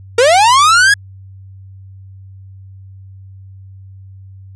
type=linear sweep; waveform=45% pulse; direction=up; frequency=450 to 1689 Hz; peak=-6 dBFS; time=0.18-0.94 s; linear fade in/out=5 ms; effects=added 96 Hz sine -33 dBFS peak until 4.55 s + resampled to 22050 Hz